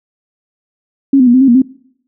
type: tone with pitch steps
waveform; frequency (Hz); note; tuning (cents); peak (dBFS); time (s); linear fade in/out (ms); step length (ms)
sine; 274.3 / 253.2 / 239.8 / 257.9 / 269.8 / 237.2 / 262.3; C#4 / B3 / A#3 / C4 / C#4 / A#3 / C4; -18 / +43 / +49 / -25 / -47 / +30 / +4; -4; 1.13-1.62; 5; 70
effects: noise-tail reverb RT60 0.7 s tail -23 dB re dry